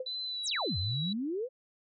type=tone with exponential decay; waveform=sine; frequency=514 Hz; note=C5; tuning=31 cents flat; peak=-30 dBFS; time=0-0.09 s; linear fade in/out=5 ms; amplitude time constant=19 ms
type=tone with vibrato; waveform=sine; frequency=3973 Hz; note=B7; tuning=10 cents sharp; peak=-34 dBFS; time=0.06-1.13 s; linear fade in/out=5 ms; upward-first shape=sine; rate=1.8 Hz; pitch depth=35 cents each way
type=exponential two-way sweep; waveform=sine; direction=down then up; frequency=11540 to 83.6 to 537 Hz; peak=-31 dBFS; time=0.43-1.49 s; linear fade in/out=50 ms; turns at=0.78 s
effects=none